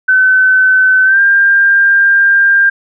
sine tone with pitch glide, 1520 to 1596.5 Hz, F#6 to G6, +46 to +31 cents, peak -5 dBFS, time 0.08-2.7 s, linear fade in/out 10 ms, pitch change +85 cents, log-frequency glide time 1.04-1.2 s, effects none

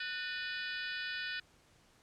harmonic tone with a mistuned harmonic, 493.9 Hz, B4, in tune, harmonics 3 / 4 / 5 / 6 / 7 / 8 / 9 / 10, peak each -41 / -43 / -45 / -47 / -48 / -49 / -50 / -51 dBFS, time 0-1.4 s, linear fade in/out 5 ms, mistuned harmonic 4, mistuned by -150 cents, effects pink hiss -66 dBFS RMS until 2.02 s + low-pass 9000 Hz 12 dB/octave

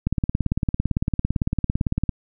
click train, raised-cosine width 5 ms, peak -8 dBFS, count 37, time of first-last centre 0.07-2.092 s, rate 17.8 Hz, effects none

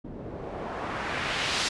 white noise with low-pass filter sweep, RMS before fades -32 dBFS, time 0.04-1.69 s, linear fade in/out 10 ms, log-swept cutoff 270 to 5000 Hz, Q 1, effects resampled to 24000 Hz

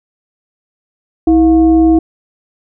sine tone with frequency modulation, 323.9 Hz, E4, 30 cents flat, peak -5 dBFS, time 1.27-1.99 s, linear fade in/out 5 ms, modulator 384 Hz, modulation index 0.43, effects none

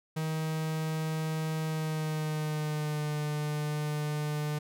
45% pulse tone with pitch glide, 157.9 to 149.9 Hz, D#3 to D3, +26 to +36 cents, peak -30 dBFS, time 0.16-4.59 s, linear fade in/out 10 ms, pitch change -90 cents, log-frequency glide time 1.66-3.1 s, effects none

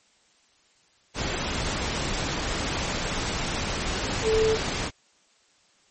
sine tone in noise, 440 Hz, A4, in tune, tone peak -19 dBFS, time 4.23-4.58 s, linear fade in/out 50 ms, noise pink, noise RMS -28 dBFS, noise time 1.14-4.91 s, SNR +6 dB, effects white hiss -62 dBFS RMS until 5.9 s + MP3 32 kbps

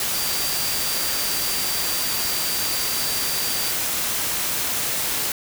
sine tone in noise, 4699 Hz, D8, in tune, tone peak -29 dBFS, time 0.14-3.71 s, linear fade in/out 2 ms, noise white, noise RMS -24 dBFS, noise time 0-5.32 s, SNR -8 dB, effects none

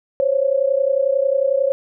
sine tone pair together, 527 / 558.1 Hz, C5 / C#5, +12 / +12 cents, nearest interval minor second, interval 100 cents, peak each -18 / -17 dBFS, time 0.2-1.72 s, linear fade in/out 0 ms, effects none

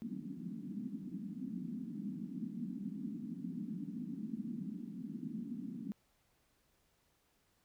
pink band-pass noise, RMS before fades -43 dBFS, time 0.02-5.92 s, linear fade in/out 0 ms, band 180 to 270 Hz, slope 48 dB/octave, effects pink hiss -75 dBFS RMS until 7.64 s

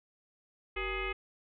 sine tone with frequency modulation, 1244.5 Hz, D#6, in tune, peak -32 dBFS, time 0.76-1.13 s, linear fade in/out 10 ms, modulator 431 Hz, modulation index 3.4, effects none

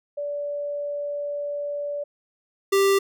sine / square tone pair in turn, 579 / 393.1 Hz, D5 / G4, -25 / +5 cents, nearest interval perfect fifth, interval 670 cents, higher first, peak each -26 / -17 dBFS, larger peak second, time 0.17-2.04 / 2.72-2.99 s, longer first, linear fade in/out 10 ms, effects none

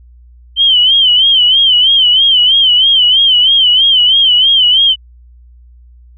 sine tone with vibrato, 3088 Hz, G7, 27 cents flat, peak -5 dBFS, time 0.56-4.96 s, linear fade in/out 50 ms, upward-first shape sine, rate 3.1 Hz, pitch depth 100 cents each way, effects added 60 Hz sine -37 dBFS peak until 6.17 s

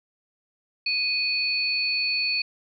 sine tone pair together, 2489 / 4432 Hz, D#7 / C#8, 0 / -1 cents, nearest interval minor seventh, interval 999 cents, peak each -25 dBFS, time 0.86-2.42 s, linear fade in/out 5 ms, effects none

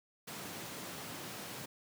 pink high-pass noise, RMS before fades -45 dBFS, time 0.27-1.66 s, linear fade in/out 10 ms, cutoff 120 Hz, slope 24 dB/octave, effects none

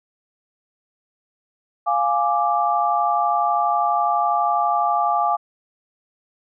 sine chord, D diminished, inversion first, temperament equal, 698.5 / 830.6 / 1174.7 Hz, F5 / Ab5 / D6, 0 / 0 / 0 cents, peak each -21 dBFS, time 1.86-5.37 s, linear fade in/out 20 ms, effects none

